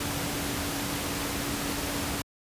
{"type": "tone in noise", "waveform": "sine", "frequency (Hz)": 284.3, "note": "C#4", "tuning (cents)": 44, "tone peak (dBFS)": -36, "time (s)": [0, 2.22], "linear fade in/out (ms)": 5, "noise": "pink", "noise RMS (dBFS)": -31, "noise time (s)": [0, 2.22], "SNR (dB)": -8, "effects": ["high-pass 60 Hz 12 dB/octave", "resampled to 32000 Hz"]}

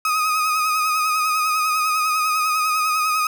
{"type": "tone with vibrato", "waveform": "35% pulse", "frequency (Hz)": 1254, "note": "D#6", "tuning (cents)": 13, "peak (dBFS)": -16, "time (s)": [0.05, 3.27], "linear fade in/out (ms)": 2, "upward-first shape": "sine", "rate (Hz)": 10, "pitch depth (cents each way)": 38, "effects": []}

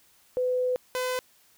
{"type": "tone pair in turn", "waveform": ["sine", "sawtooth"], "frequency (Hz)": [503, 506.5], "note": ["B4", "B4"], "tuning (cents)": [32, 44], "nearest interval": "unison", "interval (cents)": 12, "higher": "second", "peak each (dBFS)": -23, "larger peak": "neither", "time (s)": [[0.37, 0.76], [0.95, 1.19]], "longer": "first", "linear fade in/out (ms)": 0, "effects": ["white hiss -61 dBFS RMS until 1.57 s"]}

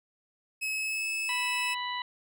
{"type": "tone with pitch glide", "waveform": "40% pulse", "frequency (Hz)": [2572, 2605], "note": ["E7", "E7"], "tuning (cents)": [-43, -21], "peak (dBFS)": -29, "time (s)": [0.61, 1.75], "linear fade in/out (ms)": 20, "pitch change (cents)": 22, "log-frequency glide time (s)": [0.73, 1.07]}
{"type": "harmonic tone", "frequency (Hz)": 987.8, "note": "B5", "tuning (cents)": 0, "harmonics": [1, 2, 3, 4], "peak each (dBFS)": [-34, -37, -39, -40], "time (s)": [1.29, 2.02], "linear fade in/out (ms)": 2}
{"effects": []}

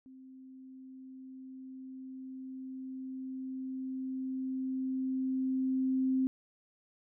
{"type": "tone with level ramp", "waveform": "sine", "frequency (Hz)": 261.6, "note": "C4", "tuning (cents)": 0, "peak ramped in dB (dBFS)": [-50, -26], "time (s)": [0.06, 6.27], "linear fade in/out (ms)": 0, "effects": []}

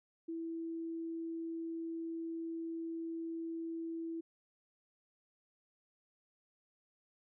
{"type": "tone", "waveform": "sine", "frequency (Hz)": 329.6, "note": "E4", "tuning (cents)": 0, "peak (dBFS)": -38, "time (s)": [0.28, 4.21], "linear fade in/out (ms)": 10, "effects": []}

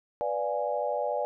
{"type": "chord", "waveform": "sine", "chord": "B diminished seventh", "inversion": "none", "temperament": "equal", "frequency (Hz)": [493.9, 587.3, 698.5, 830.6], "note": ["B4", "D5", "F5", "Ab5"], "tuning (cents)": [0, 0, 0, 0], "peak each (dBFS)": [-33, -30, -35, -33], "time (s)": [0.21, 1.25], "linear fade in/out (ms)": 0, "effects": []}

